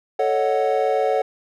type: chord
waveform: triangle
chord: D# half-diminished seventh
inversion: second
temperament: equal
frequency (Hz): 440 / 554.4 / 622.3 / 740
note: A4 / C#5 / D#5 / F#5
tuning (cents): 0 / 0 / 0 / 0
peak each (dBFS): -20 / -20 / -26 / -20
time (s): 0.19-1.22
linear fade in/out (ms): 5
effects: none